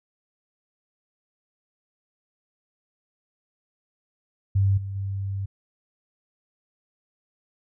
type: tone with level steps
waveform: sine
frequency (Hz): 98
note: G2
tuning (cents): 0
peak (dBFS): -17 / -29 / -26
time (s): 4.55-5.46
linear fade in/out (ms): 10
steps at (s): 4.77 / 4.95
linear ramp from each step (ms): 10
effects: none